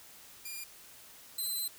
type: tone pair in turn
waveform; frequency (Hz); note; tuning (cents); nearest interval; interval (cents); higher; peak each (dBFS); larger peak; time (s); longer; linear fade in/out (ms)
5% pulse; 2404 / 4054; D7 / B7; +40 / +45; major sixth; 905; second; -30 / -26; second; 0.45-0.64 / 1.38-1.68; second; 5
effects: white hiss -54 dBFS RMS until 1.78 s

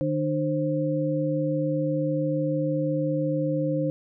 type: tone cluster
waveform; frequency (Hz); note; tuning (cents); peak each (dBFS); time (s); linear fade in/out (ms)
sine; 152.3 / 301.2 / 527; D#3 / D4 / C5; -37 / +44 / +12; -27; 0.01-3.9; 0
effects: none

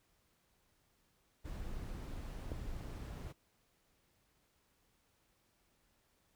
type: noise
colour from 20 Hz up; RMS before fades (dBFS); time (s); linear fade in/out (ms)
brown; -44; 1.44-3.33; 20
type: click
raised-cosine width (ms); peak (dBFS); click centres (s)
2; -28; 2.518
effects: pink hiss -75 dBFS RMS until 6.35 s

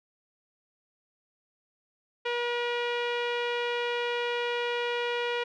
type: tone with low-pass filter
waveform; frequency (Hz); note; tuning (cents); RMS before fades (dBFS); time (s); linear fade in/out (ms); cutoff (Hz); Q
sawtooth; 480; B4; -49; -30; 2.25-5.44; 10; 2800; 2.3
effects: none

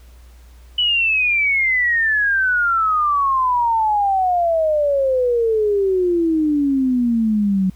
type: exponential sweep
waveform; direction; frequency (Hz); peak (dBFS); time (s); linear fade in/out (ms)
sine; down; 2984 to 185; -14; 0.78-7.7; 5
effects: added 60 Hz sine -41 dBFS peak until 7.75 s + pink hiss -54 dBFS RMS until 7.75 s

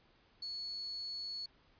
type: tone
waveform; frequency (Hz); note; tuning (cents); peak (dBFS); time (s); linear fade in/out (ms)
sine; 4398; C#8; -14; -39; 0.42-1.46; 5
effects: pink hiss -68 dBFS RMS until 1.79 s + resampled to 11025 Hz

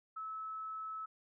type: tone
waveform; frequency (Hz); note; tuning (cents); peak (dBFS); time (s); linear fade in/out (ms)
sine; 1300; E6; -24; -40; 0.16-1.06; 10
effects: none

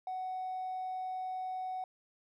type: tone with hard clipping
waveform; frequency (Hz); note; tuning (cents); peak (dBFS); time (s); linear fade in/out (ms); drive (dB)
sine; 745; F#5; +12; -36; 0.07-1.84; 2; 1
effects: none

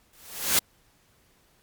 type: noise with exponential growth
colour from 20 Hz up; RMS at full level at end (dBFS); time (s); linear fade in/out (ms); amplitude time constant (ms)
white; -18; 0.13-0.59; 2; 98
effects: pink hiss -63 dBFS RMS until 1.62 s + MP3 96 kbps

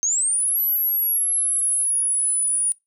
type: linear two-way sweep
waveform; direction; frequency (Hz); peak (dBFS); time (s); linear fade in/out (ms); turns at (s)
sine; up then down; 6270 to 11840 to 9620; -18; 0.03-2.72; 0; 0.61
effects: noise-tail reverb RT60 0.2 s tail -22 dB re dry

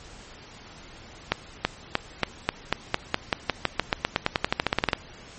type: accelerating click train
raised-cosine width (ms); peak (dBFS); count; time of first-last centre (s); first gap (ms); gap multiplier
0.3; -4; 26; 1.32-4.932; 330; 0.92
effects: pink hiss -46 dBFS RMS until 5.38 s + MP3 32 kbps

